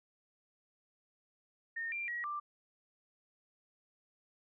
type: tone with pitch steps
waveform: sine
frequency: 1833 / 2374 / 1909 / 1181 Hz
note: A#6 / D7 / A#6 / D6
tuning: -30 / +18 / +41 / +9 cents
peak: -36 dBFS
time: 1.76-2.4 s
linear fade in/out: 10 ms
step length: 160 ms
effects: none